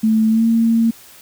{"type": "tone with pitch glide", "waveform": "sine", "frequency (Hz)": [220, 228.3], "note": ["A3", "A#3"], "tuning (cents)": [0, -36], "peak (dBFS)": -11, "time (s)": [0.03, 0.91], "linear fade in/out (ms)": 10, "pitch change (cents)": 64, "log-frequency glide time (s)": [0.29, 0.45], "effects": ["white hiss -43 dBFS RMS until 1.21 s"]}